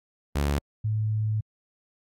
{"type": "tone pair in turn", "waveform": ["sawtooth", "sine"], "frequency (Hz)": [71.7, 108.03], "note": ["D2", "A2"], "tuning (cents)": [-41, -31], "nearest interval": "perfect fifth", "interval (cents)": 710, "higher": "second", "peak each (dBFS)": [-19, -23], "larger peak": "first", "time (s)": [[0.35, 0.59], [0.84, 1.41]], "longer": "second", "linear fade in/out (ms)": 10, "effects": ["AAC 64 kbps"]}